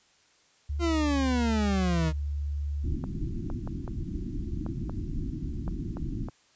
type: tone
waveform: sine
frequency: 72.4 Hz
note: D2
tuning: 24 cents flat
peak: -28 dBFS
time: 0.69-2.96 s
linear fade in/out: 10 ms
type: exponential sweep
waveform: 40% pulse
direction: down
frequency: 349.2 to 153.5 Hz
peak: -24 dBFS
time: 0.79-2.13 s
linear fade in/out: 50 ms
type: low-pass noise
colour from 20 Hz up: pink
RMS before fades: -33 dBFS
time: 2.83-6.3 s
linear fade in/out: 20 ms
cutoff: 350 Hz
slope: 96 dB/octave
type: clicks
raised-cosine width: 1 ms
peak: -25 dBFS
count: 9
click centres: 3.04 / 3.501 / 3.675 / 3.878 / 4.664 / 4.896 / 5.679 / 5.97 / 6.286 s
effects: white hiss -63 dBFS RMS until 6.55 s + resampled to 16000 Hz